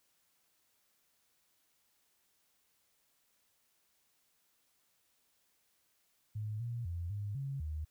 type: tone with pitch steps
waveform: sine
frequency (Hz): 106.9 / 118.4 / 85.9 / 102.5 / 137.4 / 76.9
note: A2 / A#2 / F2 / G#2 / C#3 / D#2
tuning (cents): -49 / +27 / -28 / -22 / -15 / -20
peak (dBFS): -36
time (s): 6.35-7.85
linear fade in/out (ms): 10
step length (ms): 250
effects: white hiss -75 dBFS RMS until 7.9 s